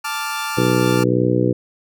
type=chord; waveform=sawtooth; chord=D minor; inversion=second; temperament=equal; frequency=880 / 1174.7 / 1396.9 Hz; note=A5 / D6 / F6; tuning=0 / 0 / 0 cents; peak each=-23 dBFS; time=0.04-1.04 s; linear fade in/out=10 ms
type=harmonic tone; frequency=61.74 Hz; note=B1; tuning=in tune; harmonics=2 / 3 / 4 / 5 / 6 / 7 / 8; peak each=-20 / -22 / -26 / -20 / -21 / -25 / -22 dBFS; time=0.57-1.53 s; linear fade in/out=10 ms
effects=none